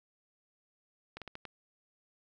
slowing click train, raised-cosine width 0.3 ms, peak -27 dBFS, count 5, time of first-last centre 1.17-1.453 s, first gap 47 ms, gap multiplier 1.28, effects none

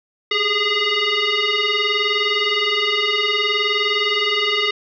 sine tone with frequency modulation, 420.7 Hz, G#4, 22 cents sharp, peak -16 dBFS, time 0.31-4.71 s, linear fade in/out 5 ms, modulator 822 Hz, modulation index 4.3, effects none

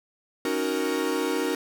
45% pulse chord, D# minor seventh, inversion third, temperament equal, 277.2 / 311.1 / 370 / 466.2 Hz, C#4 / D#4 / F#4 / A#4, 0 / 0 / 0 / 0 cents, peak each -31 / -30 / -30 / -29 dBFS, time 0.45-1.55 s, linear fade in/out 2 ms, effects none

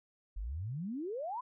sine exponential sweep, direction up, 43 to 1046.5 Hz, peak -36 dBFS, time 0.36-1.41 s, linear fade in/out 10 ms, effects none

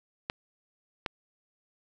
clicks, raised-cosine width 0.3 ms, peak -14 dBFS, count 2, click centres 0.299 / 1.062 s, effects none

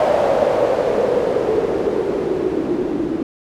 blue noise with low-pass filter sweep, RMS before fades -18 dBFS, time 0-3.23 s, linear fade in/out 2 ms, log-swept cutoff 620 to 310 Hz, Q 4.9, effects none

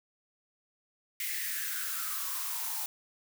blue noise with high-pass filter sweep, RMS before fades -35 dBFS, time 1.2-2.86 s, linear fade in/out 2 ms, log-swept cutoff 2100 to 810 Hz, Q 6.5, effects none

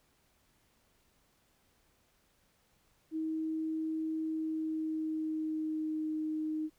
sine tone with pitch glide, 317.4 to 311 Hz, D#4 to D#4, +35 to -1 cents, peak -32 dBFS, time 3.11-6.7 s, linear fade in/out 50 ms, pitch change -36 cents, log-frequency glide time 4.24-6.12 s, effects pink hiss -71 dBFS RMS until 6.78 s

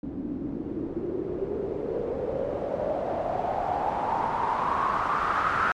white noise with low-pass filter sweep, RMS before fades -28 dBFS, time 0.03-5.72 s, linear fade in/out 2 ms, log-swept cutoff 260 to 1400 Hz, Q 5.9, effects MP3 64 kbps

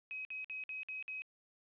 sine tone bursts, 2537 Hz, D#7, 33 cents sharp, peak -40 dBFS, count 6, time 0.11-1.22 s, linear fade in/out 0 ms, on 140 ms, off 54 ms, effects resampled to 8000 Hz + 12-bit

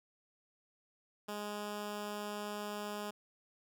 10% pulse tone, 207.6 Hz, G#3, in tune, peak -31 dBFS, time 1.28-3.11 s, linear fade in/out 10 ms, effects none

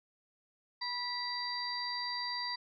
harmonic tone with a mistuned harmonic, 981 Hz, B5, 12 cents flat, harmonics 1 / 2 / 4 / 5, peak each -40 / -42 / -47 / -37 dBFS, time 0.81-2.56 s, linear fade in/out 10 ms, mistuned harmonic 5, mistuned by -71 cents, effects none

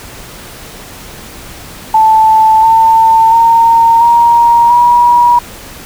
sine tone with pitch steps, 878 / 898 / 918.5 / 939.4 / 960.8 Hz, A5 / A5 / A#5 / A#5 / B5, -4 / +35 / -26 / +13 / -48 cents, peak -3 dBFS, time 1.94-5.39 s, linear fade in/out 5 ms, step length 690 ms, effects pink hiss -30 dBFS RMS until 5.85 s

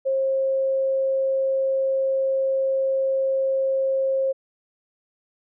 sine tone, 535 Hz, C5, 38 cents sharp, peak -19 dBFS, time 0.05-4.33 s, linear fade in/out 20 ms, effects none

